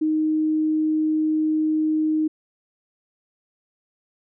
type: tone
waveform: sine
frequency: 311.1 Hz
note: D#4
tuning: in tune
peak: -18 dBFS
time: 0.01-2.28 s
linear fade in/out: 10 ms
effects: none